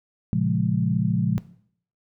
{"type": "chord", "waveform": "sine", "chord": "Bb minor seventh", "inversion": "none", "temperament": "equal", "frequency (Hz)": [116.54, 138.59, 174.61, 207.7], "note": ["Bb2", "Db3", "F3", "Ab3"], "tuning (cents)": [0, 0, 0, 0], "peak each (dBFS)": [-26, -26, -23, -26], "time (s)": [0.33, 1.38], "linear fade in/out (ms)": 0, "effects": ["noise-tail reverb RT60 0.6 s tail -17 dB re dry"]}